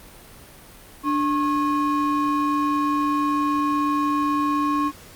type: ring-modulated tone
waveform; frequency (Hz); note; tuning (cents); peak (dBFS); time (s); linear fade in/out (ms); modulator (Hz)
triangle; 690; F5; -21; -14; 1.03-4.92; 50; 396
effects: pink hiss -45 dBFS RMS until 5.15 s + Opus 32 kbps